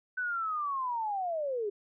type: linear sweep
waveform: sine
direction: down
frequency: 1516 to 392 Hz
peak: -30 dBFS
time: 0.17-1.7 s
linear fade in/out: 10 ms
effects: none